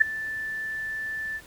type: tone with ADSR envelope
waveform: sine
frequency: 1760 Hz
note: A6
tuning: in tune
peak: -10 dBFS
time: 0-1.41 s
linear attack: 16 ms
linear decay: 6 ms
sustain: -19 dB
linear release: 51 ms
effects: pink hiss -50 dBFS RMS until 1.46 s